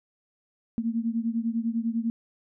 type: beating tone pair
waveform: sine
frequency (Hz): 225.7 / 235.7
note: A3 / A#3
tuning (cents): +44 / +19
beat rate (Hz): 10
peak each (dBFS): -27 / -29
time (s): 0.78-2.1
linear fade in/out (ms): 0
effects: none